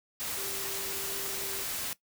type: tone in noise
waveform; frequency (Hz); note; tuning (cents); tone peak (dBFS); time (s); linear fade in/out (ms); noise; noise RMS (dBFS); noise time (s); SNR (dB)
sine; 392; G4; 0; -44; 0.37-1.64; 0; white; -35; 0.2-1.93; -12
effects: noise-tail reverb RT60 0.1 s tail -18 dB re dry